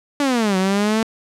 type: exponential two-way sweep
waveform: sawtooth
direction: down then up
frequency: 293.7 to 185 to 226 Hz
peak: -12 dBFS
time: 0.2-1.03 s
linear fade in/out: 2 ms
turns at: 0.57 s
effects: low-pass 9000 Hz 12 dB/octave